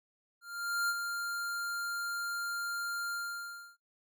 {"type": "tone with ADSR envelope", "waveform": "square", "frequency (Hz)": 1396.9, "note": "F6", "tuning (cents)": 0, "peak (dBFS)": -29, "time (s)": [0.41, 3.77], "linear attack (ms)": 480, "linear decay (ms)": 43, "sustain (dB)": -6, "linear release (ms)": 640, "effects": ["noise-tail reverb RT60 0.2 s tail -25 dB re dry"]}